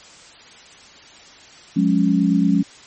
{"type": "chord", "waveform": "sine", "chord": "Db major", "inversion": "first", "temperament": "equal with one note detuned", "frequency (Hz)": [179.21, 207.7, 277.2], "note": ["F3", "Ab3", "Db4"], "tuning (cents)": [45, 0, 0], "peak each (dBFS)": -18, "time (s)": [1.76, 2.63], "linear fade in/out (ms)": 10, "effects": ["white hiss -44 dBFS RMS until 2.86 s", "MP3 32 kbps"]}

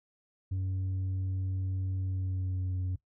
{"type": "tone with pitch glide", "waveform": "sine", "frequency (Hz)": [94.3, 91.93], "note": ["F#2", "F#2"], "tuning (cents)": [33, -11], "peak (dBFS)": -27, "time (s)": [0.51, 2.96], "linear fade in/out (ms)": 10, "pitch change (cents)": -44, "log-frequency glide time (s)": [1.99, 2.8], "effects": ["noise-tail reverb RT60 0.1 s tail -18 dB re dry", "tanh soft clip ceiling -29 dBFS"]}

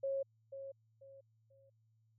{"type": "tone with echo", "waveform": "sine", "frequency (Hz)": 545, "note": "C#5", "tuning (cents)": -29, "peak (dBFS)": -34, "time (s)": [0.03, 0.23], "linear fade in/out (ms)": 10, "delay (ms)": 490, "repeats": 3, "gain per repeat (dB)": -10, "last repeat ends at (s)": 1.7, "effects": ["added 111 Hz sine -70 dBFS peak until 2.18 s"]}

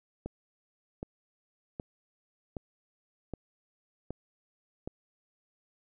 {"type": "click train", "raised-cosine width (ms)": 2, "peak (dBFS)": -23, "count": 7, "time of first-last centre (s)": [0.26, 4.875], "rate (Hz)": 1.3, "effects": []}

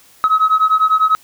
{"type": "beating tone pair", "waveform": "sine", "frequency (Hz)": [1274, 1284], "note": ["D#6", "E6"], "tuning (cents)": [41, -46], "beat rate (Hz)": 10, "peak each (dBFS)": -12, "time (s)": [0.24, 1.15], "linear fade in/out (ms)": 0, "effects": ["tanh soft clip ceiling -6 dBFS", "white hiss -48 dBFS RMS until 1.23 s"]}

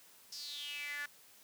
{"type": "tone with high-pass filter sweep", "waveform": "sawtooth", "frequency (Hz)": 290.3, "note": "D4", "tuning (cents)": -20, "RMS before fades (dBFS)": -43, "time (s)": [0.32, 1.06], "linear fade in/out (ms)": 5, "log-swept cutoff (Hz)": [5300, 1600], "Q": 7.4, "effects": ["white hiss -61 dBFS RMS until 1.43 s", "high-pass 100 Hz 12 dB/octave"]}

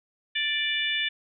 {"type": "harmonic tone", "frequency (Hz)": 587.3, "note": "D5", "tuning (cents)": 0, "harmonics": [3, 4, 5, 6], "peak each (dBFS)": [-30, -30, -30, -30], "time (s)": [0.35, 1.09], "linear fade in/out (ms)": 10, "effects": []}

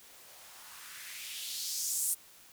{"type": "noise with band-pass filter sweep", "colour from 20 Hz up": "violet", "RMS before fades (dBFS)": -39, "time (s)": [0.02, 2.15], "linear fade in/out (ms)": 20, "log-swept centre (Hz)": [370, 9700], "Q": 2.2, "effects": ["white hiss -57 dBFS RMS until 2.52 s"]}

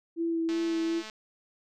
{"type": "tone with vibrato", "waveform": "sine", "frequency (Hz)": 331.2, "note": "E4", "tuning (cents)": 8, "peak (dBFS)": -26, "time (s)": [0.16, 1.03], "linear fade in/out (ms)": 50, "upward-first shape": "sine", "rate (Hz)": 2.7, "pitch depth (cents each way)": 16}
{"type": "click train", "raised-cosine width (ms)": 0.2, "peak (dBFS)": -25, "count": 133, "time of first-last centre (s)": [0.49, 1.098], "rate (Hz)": 217}
{"effects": []}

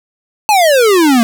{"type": "exponential sweep", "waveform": "square", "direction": "down", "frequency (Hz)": [880, 223.1], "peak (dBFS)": -7, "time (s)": [0.49, 1.23], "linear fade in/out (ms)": 0, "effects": ["8-bit"]}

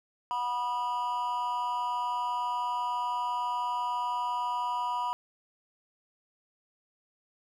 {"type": "tone with amplitude modulation", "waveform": "triangle", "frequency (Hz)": 977, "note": "B5", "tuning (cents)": -19, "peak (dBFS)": -23, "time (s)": [0.31, 5.13], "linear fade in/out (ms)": 0, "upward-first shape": "sine", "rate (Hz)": 248, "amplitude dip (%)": 80, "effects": []}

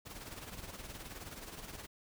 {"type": "noise with tremolo", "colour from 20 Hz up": "pink", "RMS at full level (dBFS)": -45, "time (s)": [0.05, 1.87], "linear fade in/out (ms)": 20, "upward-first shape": "sine", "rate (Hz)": 19, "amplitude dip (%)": 60, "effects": []}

